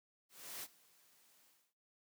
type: noise with ADSR envelope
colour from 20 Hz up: white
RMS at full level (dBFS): -45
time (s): 0.29-1.74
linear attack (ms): 340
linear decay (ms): 42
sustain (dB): -24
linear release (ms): 280
effects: noise-tail reverb RT60 0.4 s tail -18 dB re dry + high-pass 150 Hz 12 dB/octave